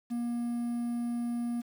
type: tone with quantisation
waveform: triangle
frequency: 237.9 Hz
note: A#3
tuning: 35 cents sharp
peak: -28 dBFS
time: 0.1-1.62 s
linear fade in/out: 20 ms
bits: 9
effects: none